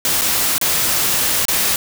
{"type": "noise with dropouts", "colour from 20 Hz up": "white", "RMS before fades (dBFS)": -17, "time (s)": [0.05, 1.76], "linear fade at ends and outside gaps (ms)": 1, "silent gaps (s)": [[0.212, 0.217], [0.581, 0.613], [1.453, 1.483]], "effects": []}